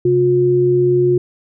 sine tone pair together, 134.21 / 358.3 Hz, C3 / F4, +44 / +44 cents, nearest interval octave + perfect fourth, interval 1700 cents, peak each -18 / -11 dBFS, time 0.05-1.18 s, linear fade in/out 5 ms, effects none

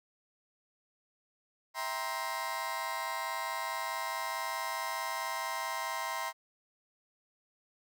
30% pulse chord, C dominant seventh, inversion first, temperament just, 654.1 / 784.9 / 941.9 / 1046.5 Hz, E5 / G5 / Bb5 / C6, -14 / +2 / +18 / 0 cents, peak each -40 / -40 / -36 / -35 dBFS, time 1.74-6.33 s, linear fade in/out 50 ms, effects none

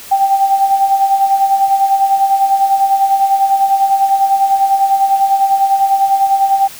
sine tone with tremolo, 784 Hz, G5, in tune, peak -6 dBFS, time 0.11-6.68 s, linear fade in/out 10 ms, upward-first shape sine, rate 10 Hz, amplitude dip 60%, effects white hiss -33 dBFS RMS until 6.79 s

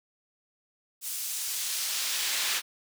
brown noise with high-pass filter sweep, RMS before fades -31 dBFS, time 1.01-2.62 s, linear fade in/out 50 ms, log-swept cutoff 8700 to 2600 Hz, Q 0.71, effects none

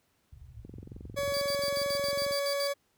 pink low-pass noise, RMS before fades -45 dBFS, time 0.32-1.35 s, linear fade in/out 5 ms, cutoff 130 Hz, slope 96 dB/octave
click train, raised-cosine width 3 ms, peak -31 dBFS, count 38, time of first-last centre 0.65-2.309 s, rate 22.3 Hz
40% pulse tone, 564 Hz, C#5, 30 cents sharp, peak -28 dBFS, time 1.16-2.74 s, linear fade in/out 20 ms
40% pulse tone bursts, 4688 Hz, D8, 4 cents flat, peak -32 dBFS, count 10, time 1.34-2.672 s, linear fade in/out 0 ms, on 72 ms, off 68 ms
effects pink hiss -72 dBFS RMS until 2.97 s + high-pass 60 Hz 12 dB/octave

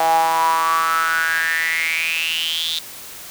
sawtooth tone with high-pass filter sweep, 163.2 Hz, E3, 17 cents flat, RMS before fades -19 dBFS, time 0-2.79 s, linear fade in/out 0 ms, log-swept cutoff 750 to 3700 Hz, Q 9.3, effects white hiss -36 dBFS RMS until 3.3 s

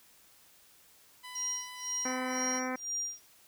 15% pulse tone with pitch glide, 999 to 1009.4 Hz, B5 to B5, +20 to +38 cents, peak -37 dBFS, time 1.23-2.6 s, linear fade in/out 20 ms, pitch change +18 cents, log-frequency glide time 2.24-2.47 s
sine tone with tremolo, 5700 Hz, F8, 34 cents sharp, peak -31 dBFS, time 1.35-3.26 s, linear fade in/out 5 ms, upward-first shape sine, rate 2 Hz, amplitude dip 100%
harmonic tone, 255.9 Hz, C4, 38 cents flat, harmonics 1 / 2 / 3 / 4 / 5 / 6 / 7 / 8 / 9, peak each -36 / -39 / -41 / -42 / -43 / -44 / -44 / -45 / -46 dBFS, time 2.05-2.76 s, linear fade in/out 5 ms
effects white hiss -61 dBFS RMS until 3.47 s

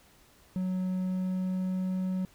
triangle tone with pitch glide, 185 to 186.07 Hz, F#3 to F#3, 0 to +10 cents, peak -26 dBFS, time 0.56-2.25 s, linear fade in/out 0 ms, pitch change +10 cents, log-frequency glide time 0.94-2.02 s, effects pink hiss -60 dBFS RMS until 2.34 s

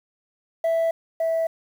sine tone pair in turn, 659.3 / 654.7 Hz, E5 / E5, 0 / -12 cents, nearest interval unison, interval 12 cents, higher first, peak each -16 / -18 dBFS, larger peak first, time 0.64-0.91 / 1.2-1.47 s, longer neither, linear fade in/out 5 ms, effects tanh soft clip ceiling -18 dBFS + 8-bit

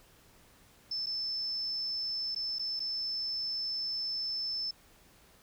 sine tone with dropouts, 5274 Hz, E8, in tune, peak -32 dBFS, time 0.91-4.71 s, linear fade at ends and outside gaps 5 ms, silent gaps 1.061-1.067 / 2.349-2.36 / 2.586-2.593 / 2.795-2.801 s, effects pink hiss -61 dBFS RMS until 5.42 s

